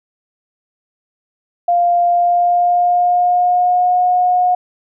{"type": "tone with pitch glide", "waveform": "sine", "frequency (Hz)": [698.5, 723.1], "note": ["F5", "F#5"], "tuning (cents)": [0, -40], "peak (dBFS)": -10, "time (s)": [1.68, 4.55], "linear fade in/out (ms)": 5, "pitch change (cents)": 60, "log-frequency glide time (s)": [2.05, 4.01], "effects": []}